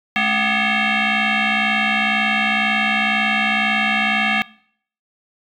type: tone with frequency modulation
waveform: sine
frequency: 275.5 Hz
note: C#4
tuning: 11 cents flat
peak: -14 dBFS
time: 0.16-4.42 s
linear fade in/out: 0 ms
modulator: 489 Hz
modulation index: 5.7
effects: noise-tail reverb RT60 0.6 s tail -22 dB re dry + tanh soft clip ceiling -10 dBFS